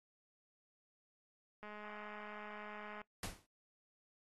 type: click train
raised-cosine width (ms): 0.5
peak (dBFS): -36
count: 292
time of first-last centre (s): 1.63-3.016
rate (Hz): 210
type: noise with exponential decay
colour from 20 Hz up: pink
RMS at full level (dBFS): -38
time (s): 3.23-3.46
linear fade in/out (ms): 2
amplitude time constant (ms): 48
effects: noise-tail reverb RT60 0.1 s tail -19 dB re dry + AAC 32 kbps